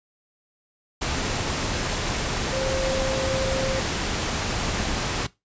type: tone in noise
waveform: sine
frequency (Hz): 530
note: C5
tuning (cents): +22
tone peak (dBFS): -25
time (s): 2.52-3.8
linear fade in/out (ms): 10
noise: pink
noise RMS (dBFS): -26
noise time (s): 1.01-5.27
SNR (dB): -2
effects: noise-tail reverb RT60 0.2 s tail -19 dB re dry + resampled to 16000 Hz